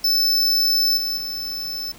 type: tone with level steps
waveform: square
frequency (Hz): 5274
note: E8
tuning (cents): 0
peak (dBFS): -16 / -22 / -26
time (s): 0.04-1.92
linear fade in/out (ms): 5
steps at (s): 0.97 / 1.17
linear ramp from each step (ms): 5
effects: pink hiss -45 dBFS RMS until 1.98 s